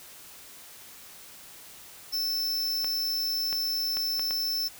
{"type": "tone", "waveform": "square", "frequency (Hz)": 5310, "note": "E8", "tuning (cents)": 12, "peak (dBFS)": -27, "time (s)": [2.12, 4.69], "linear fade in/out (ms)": 20}
{"type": "clicks", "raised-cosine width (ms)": 0.3, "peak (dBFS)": -20, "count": 5, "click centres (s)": [2.845, 3.528, 3.97, 4.195, 4.309]}
{"effects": ["white hiss -48 dBFS RMS until 4.79 s"]}